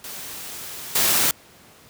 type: noise with level steps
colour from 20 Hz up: white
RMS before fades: -35 / -19 dBFS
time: 0.04-1.31 s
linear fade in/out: 2 ms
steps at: 0.95 s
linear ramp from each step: 5 ms
effects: pink hiss -50 dBFS RMS until 1.89 s + high-pass 80 Hz 12 dB/octave